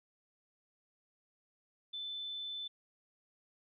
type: tone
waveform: sine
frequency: 3520 Hz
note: A7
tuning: in tune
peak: -39 dBFS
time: 1.93-2.68 s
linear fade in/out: 10 ms
effects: none